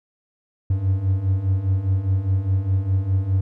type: beating tone pair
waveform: triangle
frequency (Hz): 92.5 / 97.4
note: F#2 / G2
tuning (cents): 0 / -11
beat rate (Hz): 4.9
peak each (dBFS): -22 / -17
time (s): 0.7-3.41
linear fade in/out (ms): 5
effects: none